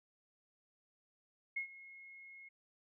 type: tone with ADSR envelope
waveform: sine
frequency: 2163 Hz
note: C#7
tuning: 43 cents flat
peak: -34 dBFS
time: 1.56-2.49 s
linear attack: 9 ms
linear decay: 100 ms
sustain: -18 dB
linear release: 11 ms
effects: none